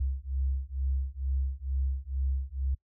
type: beating tone pair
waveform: sine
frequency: 65.8 / 68 Hz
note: C2 / C#2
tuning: +10 / -33 cents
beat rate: 2.2 Hz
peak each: -31 dBFS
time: 0-2.75 s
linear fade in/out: 10 ms
effects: noise-tail reverb RT60 0.1 s tail -24 dB re dry